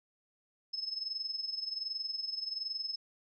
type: tone with amplitude modulation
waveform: sine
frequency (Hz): 5200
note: E8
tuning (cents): -24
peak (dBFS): -32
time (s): 0.73-2.96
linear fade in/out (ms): 10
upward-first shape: sine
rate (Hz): 21.3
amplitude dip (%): 75
effects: none